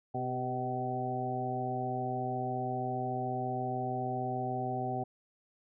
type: harmonic tone with a mistuned harmonic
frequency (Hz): 126.5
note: B2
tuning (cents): +42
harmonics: 1 / 2 / 3 / 4 / 5 / 6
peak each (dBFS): -38 / -40 / -40 / -46 / -41 / -35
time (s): 0.14-5.04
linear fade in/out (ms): 10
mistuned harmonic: 3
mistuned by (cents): +30
effects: none